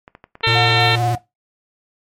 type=clicks; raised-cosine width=0.5 ms; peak=-23 dBFS; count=10; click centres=0.079 / 0.151 / 0.241 / 0.354 / 0.408 / 0.712 / 0.782 / 0.897 / 0.934 / 1.152 s
type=harmonic tone; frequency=451.6 Hz; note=A4; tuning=45 cents sharp; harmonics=1 / 2 / 3 / 4 / 5 / 6 / 7 / 8 / 9; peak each=-23 / -23 / -23 / -23 / -23 / -23 / -23 / -23 / -23 dBFS; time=0.43-0.96 s; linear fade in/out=10 ms
type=tone with vibrato; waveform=square; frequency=116.54 Hz; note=A#2; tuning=in tune; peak=-19 dBFS; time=0.47-1.15 s; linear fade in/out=0 ms; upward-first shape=sine; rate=19 Hz; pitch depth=60 cents each way
type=tone with tremolo; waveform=sine; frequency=723 Hz; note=F#5; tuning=40 cents flat; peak=-17 dBFS; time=0.55-1.18 s; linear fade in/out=5 ms; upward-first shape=sine; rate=4.4 Hz; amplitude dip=65%
effects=noise-tail reverb RT60 0.2 s tail -18 dB re dry + MP3 64 kbps